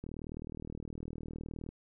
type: click train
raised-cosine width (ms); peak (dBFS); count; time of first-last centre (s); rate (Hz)
3; -29; 66; 0.04-1.69; 39.4
effects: none